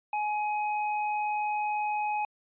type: tone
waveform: square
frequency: 841 Hz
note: G#5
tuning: 22 cents sharp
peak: -28 dBFS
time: 0.13-2.25 s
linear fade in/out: 2 ms
effects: resampled to 8000 Hz